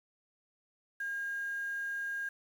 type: tone with quantisation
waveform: sine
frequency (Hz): 1619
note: G#6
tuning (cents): -45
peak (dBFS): -34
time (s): 1-2.29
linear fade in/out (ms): 5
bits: 9
effects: none